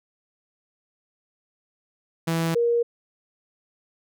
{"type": "tone pair in turn", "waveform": ["sawtooth", "sine"], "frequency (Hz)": [164.81, 471.6], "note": ["E3", "A#4"], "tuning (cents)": [0, 20], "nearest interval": "octave + tritone", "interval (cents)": 1820, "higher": "second", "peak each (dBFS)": -18, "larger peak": "neither", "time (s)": [[2.27, 2.55], [2.55, 2.83]], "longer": "neither", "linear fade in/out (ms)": 10, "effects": []}